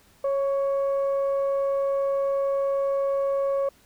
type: tone pair together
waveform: sine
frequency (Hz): 551 / 1117.4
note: C#5 / C#6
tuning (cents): -11 / +13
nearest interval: octave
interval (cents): 1224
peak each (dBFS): -21 / -33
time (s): 0.24-3.69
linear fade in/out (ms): 5
effects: tanh soft clip ceiling -16 dBFS + pink hiss -58 dBFS RMS until 3.85 s